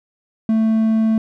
triangle tone, 221.4 Hz, A3, 11 cents sharp, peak -11 dBFS, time 0.49-1.18 s, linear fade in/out 2 ms, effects none

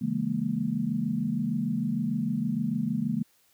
sine chord, A# half-diminished seventh, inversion first, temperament equal with one note detuned, 138.59 / 164.81 / 206.6 / 233.1 Hz, C#3 / E3 / G#3 / A#3, 0 / 0 / -9 / 0 cents, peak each -35 / -33 / -30 / -29 dBFS, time 0.01-3.23 s, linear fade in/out 10 ms, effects white hiss -65 dBFS RMS until 3.53 s

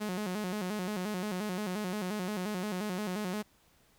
sawtooth tone with vibrato, 196 Hz, G3, in tune, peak -29 dBFS, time 0-3.43 s, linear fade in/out 20 ms, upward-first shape square, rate 5.7 Hz, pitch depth 130 cents each way, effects pink hiss -66 dBFS RMS until 3.98 s

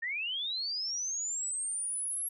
sine linear sweep, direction up, 1791 to 11320 Hz, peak -32 dBFS, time 0.02-2.29 s, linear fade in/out 10 ms, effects none

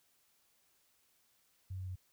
sine tone with pitch steps, 93.8 / 92.94 / 92.08 Hz, F#2 / F#2 / F#2, +24 / +8 / -8 cents, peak -39 dBFS, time 1.7-1.958 s, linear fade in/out 10 ms, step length 86 ms, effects white hiss -73 dBFS RMS until 2.12 s

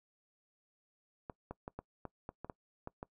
clicks, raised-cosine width 1 ms, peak -28 dBFS, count 10, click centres 1.298 / 1.51 / 1.679 / 1.79 / 2.053 / 2.291 / 2.446 / 2.498 / 2.874 / 3.029 s, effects noise-tail reverb RT60 0.1 s tail -22 dB re dry

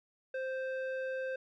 square tone with low-pass filter, 523 Hz, C5, 1 cent flat, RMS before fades -37 dBFS, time 0.34-1.36 s, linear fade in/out 5 ms, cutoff 1800 Hz, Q 1.3, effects none

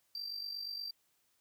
triangle tone with amplitude modulation, 4699 Hz, D8, in tune, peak -35 dBFS, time 0.15-0.91 s, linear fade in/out 2 ms, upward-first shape sine, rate 48.4 Hz, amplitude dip 65%, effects white hiss -75 dBFS RMS until 1.4 s

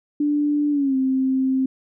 sine tone with pitch glide, 293.7 to 263.2 Hz, D4 to C4, 0 to +10 cents, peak -17 dBFS, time 0.2-1.66 s, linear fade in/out 5 ms, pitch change -190 cents, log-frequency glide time 0.71-0.96 s, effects none

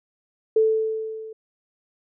sine tone with level ramp, 440 Hz, A4, in tune, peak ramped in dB -13 to -35 dBFS, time 0.56-1.33 s, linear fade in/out 5 ms, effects none

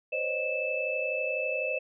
sine tone cluster, 516 / 548 / 612 / 2627 Hz, C5 / C#5 / D#5 / E7, -24 / -20 / -29 / -7 cents, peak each -33 / -38 / -34 / -31 dBFS, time 0.12-1.79 s, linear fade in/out 10 ms, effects none

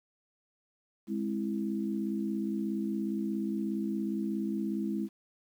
sine chord, Ab augmented, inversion none, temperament equal with one note detuned, 207.7 / 264.7 / 329.6 Hz, Ab3 / C4 / E4, 0 / +20 / 0 cents, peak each -32 / -38 / -35 dBFS, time 1.07-5.09 s, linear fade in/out 50 ms, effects 10-bit

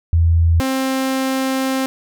sine / sawtooth tone pair in turn, 83.3 / 264.5 Hz, E2 / C4, +19 / +19 cents, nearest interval octave + minor sixth, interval 2000 cents, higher second, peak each -10 / -13 dBFS, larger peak first, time 0.13-0.6 / 0.6-1.86 s, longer second, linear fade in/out 0 ms, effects none

